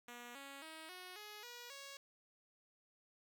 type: tone with pitch steps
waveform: 5% pulse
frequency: 241.1 / 277 / 318.1 / 365.4 / 419.8 / 482.2 / 553.9 Hz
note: B3 / C#4 / D#4 / F#4 / G#4 / B4 / C#5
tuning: -41 / -1 / +38 / -22 / +19 / -41 / -1 cents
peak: -39 dBFS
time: 0.08-1.97 s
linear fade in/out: 2 ms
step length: 270 ms
effects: none